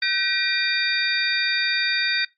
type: tone cluster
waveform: sine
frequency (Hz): 1531 / 1913 / 2399 / 3682 / 4638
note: G6 / A#6 / D7 / A#7 / D8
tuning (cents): -41 / +44 / +36 / -22 / -22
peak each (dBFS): -26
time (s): 0.02-2.25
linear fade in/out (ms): 5
effects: noise-tail reverb RT60 0.2 s tail -21 dB re dry + MP3 32 kbps